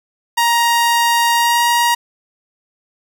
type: tone with pitch glide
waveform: sawtooth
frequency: 939 to 947.7 Hz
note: A#5 to A#5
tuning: +12 to +28 cents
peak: -8 dBFS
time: 0.37-1.95 s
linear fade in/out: 10 ms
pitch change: +16 cents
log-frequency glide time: 1.34-1.63 s
effects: 8-bit